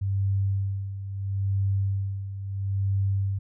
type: tone with tremolo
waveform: sine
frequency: 98 Hz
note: G2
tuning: in tune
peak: -21 dBFS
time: 0.01-3.39 s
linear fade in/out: 10 ms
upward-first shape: sine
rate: 0.75 Hz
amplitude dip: 70%
effects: none